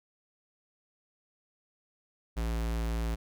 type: tone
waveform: square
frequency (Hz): 56.5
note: A1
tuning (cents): +47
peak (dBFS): -30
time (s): 2.36-3.16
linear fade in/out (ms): 20
effects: none